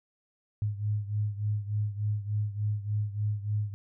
sine beating tone pair, 103.83 / 107.23 Hz, G#2 / A2, 0 / -44 cents, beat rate 3.4 Hz, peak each -29 / -33 dBFS, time 0.62-3.74 s, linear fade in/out 0 ms, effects none

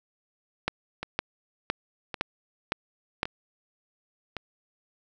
two click trains, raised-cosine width 0.3 ms, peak -17 / -9 dBFS, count 4 / 6, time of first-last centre 1.03-4.367 / 0.68-3.231 s, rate 0.899 / 1.96 Hz, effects none

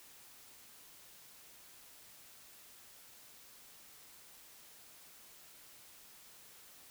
silence, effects white hiss -58 dBFS RMS until 6.9 s

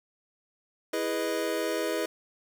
square chord, E major seventh, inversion none, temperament equal, 329.6 / 415.3 / 493.9 / 622.3 Hz, E4 / G#4 / B4 / D#5, 0 / 0 / 0 / 0 cents, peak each -34 dBFS, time 0.93-2.06 s, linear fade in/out 5 ms, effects 9-bit

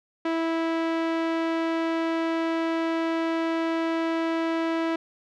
sawtooth tone with low-pass filter, 328.1 Hz, E4, 8 cents flat, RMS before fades -26 dBFS, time 0.25-4.96 s, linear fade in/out 5 ms, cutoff 2700 Hz, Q 0.71, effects none

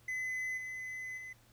triangle tone with level steps, 2024 Hz, B6, 42 cents sharp, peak -33 / -38 / -42 dBFS, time 0.08-1.33 s, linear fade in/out 5 ms, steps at 0.57 / 1.17 s, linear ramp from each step 10 ms, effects added 115 Hz sine -65 dBFS peak until 1.52 s + pink hiss -66 dBFS RMS until 1.52 s

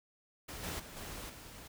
pink noise with level steps, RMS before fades -45 / -40 / -50 / -45 / -51 dBFS, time 0.48-1.68 s, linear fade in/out 10 ms, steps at 0.63 / 0.79 / 0.96 / 1.29 s, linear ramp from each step 10 ms, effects none

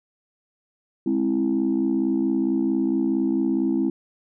sine chord, Ab augmented, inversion none, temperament equal with one note detuned, 207.7 / 265.1 / 329.6 Hz, Ab3 / C4 / E4, 0 / +23 / 0 cents, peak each -25 / -22 / -22 dBFS, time 1.06-3.9 s, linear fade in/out 5 ms, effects tanh soft clip ceiling -13 dBFS

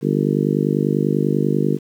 harmonic tone, 50.1 Hz, G1, 38 cents sharp, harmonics 3 / 4 / 5 / 6 / 7 / 8 / 9, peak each -21 / -22 / -23 / -24 / -24 / -25 / -26 dBFS, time 0.01-1.79 s, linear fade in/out 50 ms, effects 8-bit

